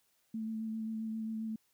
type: tone with vibrato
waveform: sine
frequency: 221.1 Hz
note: A3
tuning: 9 cents sharp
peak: -35 dBFS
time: 0.34-1.56 s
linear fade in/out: 5 ms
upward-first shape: sine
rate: 7.5 Hz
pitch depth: 17 cents each way
effects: white hiss -74 dBFS RMS until 1.73 s